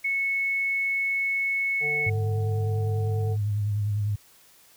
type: tone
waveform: sine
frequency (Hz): 2202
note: C#7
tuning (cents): -12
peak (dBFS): -23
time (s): 0.04-2.1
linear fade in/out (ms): 10
type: harmonic tone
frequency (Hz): 148.6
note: D3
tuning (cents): +21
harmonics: 1 / 3 / 5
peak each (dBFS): -38 / -33 / -40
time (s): 1.8-3.37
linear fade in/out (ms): 50
type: tone with vibrato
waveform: sine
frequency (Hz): 103.83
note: G#2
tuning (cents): 0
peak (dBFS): -23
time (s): 2.06-4.16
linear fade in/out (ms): 10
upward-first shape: triangle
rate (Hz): 10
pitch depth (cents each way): 50
effects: white hiss -56 dBFS RMS until 4.76 s